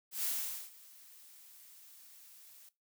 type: noise with ADSR envelope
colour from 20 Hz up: blue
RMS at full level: -34 dBFS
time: 0.11-2.69 s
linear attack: 130 ms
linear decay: 460 ms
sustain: -23 dB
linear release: 4 ms
effects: noise-tail reverb RT60 0.2 s tail -17 dB re dry